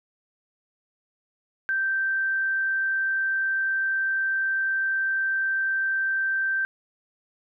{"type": "tone", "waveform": "sine", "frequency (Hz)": 1563, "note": "G6", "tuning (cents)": -6, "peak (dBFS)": -22, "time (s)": [1.69, 6.65], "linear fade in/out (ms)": 0, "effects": []}